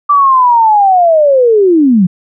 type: linear sweep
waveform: sine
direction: down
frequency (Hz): 1174.7 to 168.4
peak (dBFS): -4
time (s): 0.09-2.07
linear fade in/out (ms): 10
effects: none